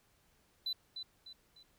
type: tone with echo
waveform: sine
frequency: 4000 Hz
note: B7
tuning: 21 cents sharp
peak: -32 dBFS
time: 0.66-0.73 s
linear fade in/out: 5 ms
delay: 300 ms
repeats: 3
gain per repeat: -8 dB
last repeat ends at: 1.63 s
effects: tanh soft clip ceiling -32 dBFS + pink hiss -71 dBFS RMS until 1.78 s